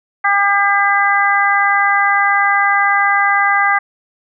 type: harmonic tone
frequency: 401.2 Hz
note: G4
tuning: 40 cents sharp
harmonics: 2 / 3 / 4 / 5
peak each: -16 / -16 / -16 / -16 dBFS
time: 0.24-3.79 s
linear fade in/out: 10 ms
effects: none